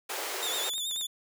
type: high-pass noise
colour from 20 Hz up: pink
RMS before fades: -35 dBFS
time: 0.09-0.7 s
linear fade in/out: 10 ms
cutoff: 360 Hz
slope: 48 dB/octave
type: tone with vibrato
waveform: sawtooth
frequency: 3576 Hz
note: A7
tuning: 27 cents sharp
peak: -28 dBFS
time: 0.42-1.07 s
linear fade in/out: 10 ms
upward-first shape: sine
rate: 9.2 Hz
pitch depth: 71 cents each way
type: clicks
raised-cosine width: 0.2 ms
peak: -29 dBFS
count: 9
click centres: 0.456 / 0.508 / 0.561 / 0.635 / 0.736 / 0.781 / 0.912 / 0.961 / 1.012 s
effects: none